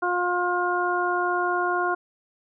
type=harmonic tone; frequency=355.6 Hz; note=F4; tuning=31 cents sharp; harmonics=1 / 2 / 3 / 4; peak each=-27 / -27 / -27 / -27 dBFS; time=0.02-1.95 s; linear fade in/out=10 ms; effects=none